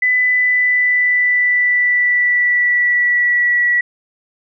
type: tone with pitch glide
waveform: sine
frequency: 2000 to 1939.7 Hz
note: B6 to B6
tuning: +21 to -32 cents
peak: -11 dBFS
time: 0.02-3.81 s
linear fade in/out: 5 ms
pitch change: -53 cents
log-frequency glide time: 0.16-3.66 s
effects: none